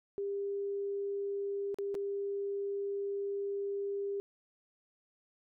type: tone with dropouts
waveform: sine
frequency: 399.9 Hz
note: G4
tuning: 35 cents sharp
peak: -33 dBFS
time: 0.18-4.2 s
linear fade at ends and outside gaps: 0 ms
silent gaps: 1.744-1.786 / 1.944-1.951 s
effects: none